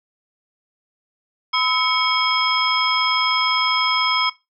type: tone cluster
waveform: sine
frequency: 1017 / 1291 / 2221 / 3250 / 5140 Hz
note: C6 / E6 / C#7 / G#7 / E8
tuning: -50 / -37 / +3 / -38 / -45 cents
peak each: -23 dBFS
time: 1.53-4.3 s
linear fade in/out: 10 ms
effects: noise-tail reverb RT60 0.2 s tail -17 dB re dry